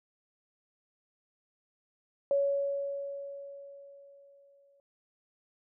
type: tone with exponential decay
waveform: sine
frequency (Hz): 560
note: C#5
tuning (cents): +18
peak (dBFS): -23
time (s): 2.31-4.8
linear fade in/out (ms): 1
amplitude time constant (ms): 540
effects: none